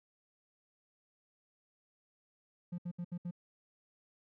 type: tone bursts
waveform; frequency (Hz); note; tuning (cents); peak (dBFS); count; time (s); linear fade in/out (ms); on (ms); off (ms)
triangle; 174.9; F3; +3; -34; 5; 2.72-3.311; 10; 63; 69
effects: tanh soft clip ceiling -30 dBFS